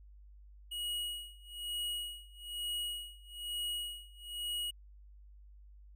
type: tone with tremolo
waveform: square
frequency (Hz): 2901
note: F#7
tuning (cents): -35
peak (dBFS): -35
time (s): 0.71-4.71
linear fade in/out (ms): 10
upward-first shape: sine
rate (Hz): 1.1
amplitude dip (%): 95
effects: added 50 Hz sine -53 dBFS peak until 5.95 s